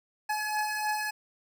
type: beating tone pair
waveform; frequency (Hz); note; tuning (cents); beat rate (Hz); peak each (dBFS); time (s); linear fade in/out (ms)
25% pulse; 847 / 850.3; G#5 / G#5; +34 / +41; 3.3; -31 / -26; 0.29-1.11; 10
effects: none